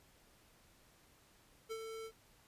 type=tone with ADSR envelope; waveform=square; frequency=446 Hz; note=A4; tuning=23 cents sharp; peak=-40 dBFS; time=1.69-2.12 s; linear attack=27 ms; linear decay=56 ms; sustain=-5 dB; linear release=66 ms; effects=pink hiss -67 dBFS RMS until 2.47 s + resampled to 32000 Hz